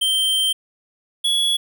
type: tone pair in turn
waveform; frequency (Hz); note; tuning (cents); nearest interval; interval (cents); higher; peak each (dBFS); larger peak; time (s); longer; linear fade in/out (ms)
square; 3136 / 3375; G7 / G#7; 0 / +27; minor second; 127; second; -17; neither; 0.01-0.53 / 1.24-1.57; first; 10
effects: none